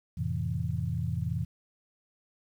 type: chord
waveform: sine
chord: F major seventh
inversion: none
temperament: equal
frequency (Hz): 87.31 / 110 / 130.81 / 164.81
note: F2 / A2 / C3 / E3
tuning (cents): 0 / 0 / 0 / 0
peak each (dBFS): -34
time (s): 0.17-1.45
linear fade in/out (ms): 10
effects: 10-bit